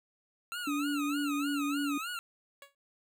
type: tone with vibrato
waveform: 25% pulse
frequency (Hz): 1339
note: E6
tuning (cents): +27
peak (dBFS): -32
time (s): 0.52-2.19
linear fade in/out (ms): 0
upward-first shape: sine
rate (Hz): 3.3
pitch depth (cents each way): 150
type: tone with pitch glide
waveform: sine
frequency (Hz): 288.9 to 286.1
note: D4 to D4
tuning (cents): -28 to -45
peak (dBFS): -30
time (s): 0.67-1.98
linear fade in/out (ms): 5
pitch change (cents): -17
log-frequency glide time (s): 1.23-1.41
type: tone with exponential decay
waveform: 10% pulse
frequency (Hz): 560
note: C#5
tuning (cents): +18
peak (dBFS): -37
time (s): 2.62-2.75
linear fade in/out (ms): 2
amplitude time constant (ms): 28
effects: none